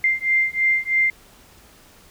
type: beating tone pair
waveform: sine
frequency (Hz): 2093 / 2096.1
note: C7 / C7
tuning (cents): 0 / +3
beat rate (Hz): 3.1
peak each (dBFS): -20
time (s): 0.04-1.1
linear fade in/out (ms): 2
effects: pink hiss -50 dBFS RMS until 2.1 s